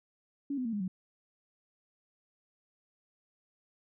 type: tone with pitch steps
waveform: sine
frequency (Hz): 281.2 / 253.4 / 228.4 / 205.9 / 185.52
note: C#4 / B3 / A#3 / G#3 / F#3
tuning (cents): +25 / +45 / -35 / -15 / +5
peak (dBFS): -31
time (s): 0.5-0.88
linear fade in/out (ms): 5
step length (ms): 76
effects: none